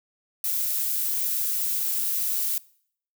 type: noise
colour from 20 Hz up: violet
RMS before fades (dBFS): -26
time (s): 0.44-2.58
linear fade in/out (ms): 2
effects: noise-tail reverb RT60 0.6 s tail -22 dB re dry